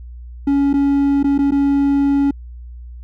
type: tone with dropouts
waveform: triangle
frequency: 280.2 Hz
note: C#4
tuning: 19 cents sharp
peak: -10 dBFS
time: 0.47-2.31 s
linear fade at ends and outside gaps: 5 ms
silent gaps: 0.731-0.738 / 1.23-1.242 / 1.38-1.388 / 1.509-1.519 s
effects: added 60 Hz sine -31 dBFS peak until 3.03 s